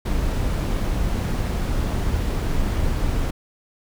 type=noise; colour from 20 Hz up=brown; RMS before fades=-22 dBFS; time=0.05-3.31 s; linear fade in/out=10 ms; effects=none

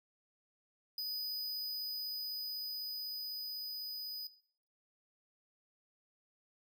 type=tone with level ramp; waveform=square; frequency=4978 Hz; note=D#8; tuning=in tune; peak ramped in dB=-37 to -41 dBFS; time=0.98-4.27 s; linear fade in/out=2 ms; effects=noise-tail reverb RT60 0.6 s tail -17 dB re dry

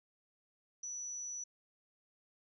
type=tone; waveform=sine; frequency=5920 Hz; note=F#8; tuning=in tune; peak=-40 dBFS; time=0.83-1.44 s; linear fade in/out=5 ms; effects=none

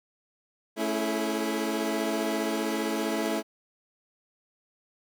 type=chord; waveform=25% pulse; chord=A major seventh; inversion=none; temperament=equal with one note detuned; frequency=220 / 277.2 / 329.6 / 424.8 Hz; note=A3 / C#4 / E4 / G#4; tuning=0 / 0 / 0 / +39 cents; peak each=-28 / -30 / -27 / -32 dBFS; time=0.76-3.43 s; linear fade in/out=50 ms; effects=none

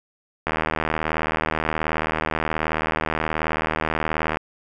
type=click train; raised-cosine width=0.5 ms; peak=-7 dBFS; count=308; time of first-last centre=0.47-4.371 s; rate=78.7 Hz; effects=none

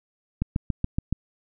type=click train; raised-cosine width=5 ms; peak=-11 dBFS; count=6; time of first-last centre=0.42-1.126 s; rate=7.08 Hz; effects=none

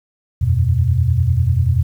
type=chord; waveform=sine; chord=E suspended second; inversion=none; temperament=equal; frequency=82.41 / 92.5 / 123.47 Hz; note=E2 / F#2 / B2; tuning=0 / 0 / 0 cents; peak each=-17 / -17 / -16 dBFS; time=0.41-1.83 s; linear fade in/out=10 ms; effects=8-bit

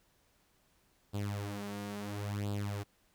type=tone with flanger; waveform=sawtooth; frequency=102.1 Hz; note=G#2; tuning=29 cents flat; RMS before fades=-38 dBFS; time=1.13-2.84 s; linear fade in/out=20 ms; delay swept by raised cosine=0.24 to 5.64 ms; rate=0.73 Hz; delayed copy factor=+0.75; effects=pink hiss -71 dBFS RMS until 3.14 s

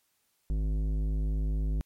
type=tone with tanh clipping; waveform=sine; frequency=52 Hz; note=G#1; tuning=3 cents sharp; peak=-28 dBFS; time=0.5-1.81 s; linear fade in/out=0 ms; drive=13 dB; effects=white hiss -73 dBFS RMS until 1.85 s + MP3 64 kbps

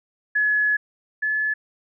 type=tone pair in turn; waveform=sine; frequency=1699 / 1720.7 Hz; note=G#6 / A6; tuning=+39 / -39 cents; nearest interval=unison; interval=22 cents; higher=second; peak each=-17 / -20 dBFS; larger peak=first; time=0.35-0.77 / 1.22-1.54 s; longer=first; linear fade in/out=10 ms; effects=none

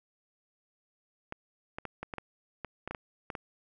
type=clicks; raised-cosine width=0.5 ms; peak=-22 dBFS; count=12; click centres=1.324 / 1.785 / 1.853 / 2.03 / 2.138 / 2.183 / 2.647 / 2.876 / 2.91 / 2.948 / 3.302 / 3.352 s; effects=none

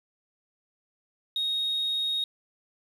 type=tone; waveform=sine; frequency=3743 Hz; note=A#7; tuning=6 cents sharp; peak=-24 dBFS; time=1.36-2.24 s; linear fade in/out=2 ms; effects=tanh soft clip ceiling -22 dBFS + 9-bit

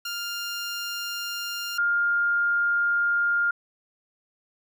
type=tone pair in turn; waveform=15% pulse / sine; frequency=1400 / 1407.5 Hz; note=F6 / F6; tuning=+4 / +13 cents; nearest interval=unison; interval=9 cents; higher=second; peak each=-23 / -20 dBFS; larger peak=second; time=0.05-1.78 / 1.78-3.51 s; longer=neither; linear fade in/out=5 ms; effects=none

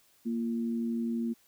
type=tone pair together; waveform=sine; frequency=232.5 / 344.6 Hz; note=A#3 / F4; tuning=-4 / -23 cents; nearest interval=perfect fifth; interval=681 cents; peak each=-29 / -39 dBFS; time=0.25-1.34 s; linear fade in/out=20 ms; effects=white hiss -65 dBFS RMS until 1.47 s

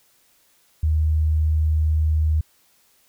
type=tone; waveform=sine; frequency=77.78 Hz; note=D#2; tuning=in tune; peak=-16 dBFS; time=0.83-2.41 s; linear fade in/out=5 ms; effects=white hiss -60 dBFS RMS until 3.08 s

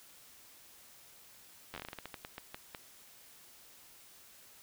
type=slowing click train; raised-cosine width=0.3 ms; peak=-26 dBFS; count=16; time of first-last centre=1.74-2.748 s; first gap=10 ms; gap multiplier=1.24; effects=white hiss -58 dBFS RMS until 4.62 s

